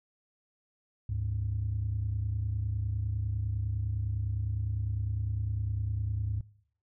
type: tone pair together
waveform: sine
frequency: 74 / 103.88 Hz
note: D2 / G#2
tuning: +14 / +1 cents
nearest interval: tritone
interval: 587 cents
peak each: -33 / -30 dBFS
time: 1.09-6.41 s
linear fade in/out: 5 ms
effects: noise-tail reverb RT60 0.6 s tail -22 dB re dry + tanh soft clip ceiling -23 dBFS